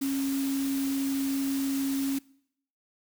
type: tone in noise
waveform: sine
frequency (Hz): 273.1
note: C#4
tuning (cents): -26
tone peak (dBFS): -26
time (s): 0.01-2.19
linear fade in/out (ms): 10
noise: white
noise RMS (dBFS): -39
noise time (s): 0.01-2.19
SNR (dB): +10
effects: noise-tail reverb RT60 0.7 s tail -23 dB re dry